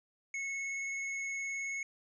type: tone with vibrato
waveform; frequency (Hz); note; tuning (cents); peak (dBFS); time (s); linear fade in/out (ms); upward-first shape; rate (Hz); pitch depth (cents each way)
square; 2191; C#7; -21; -36; 0.34-1.83; 2; sine; 19; 11
effects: resampled to 16000 Hz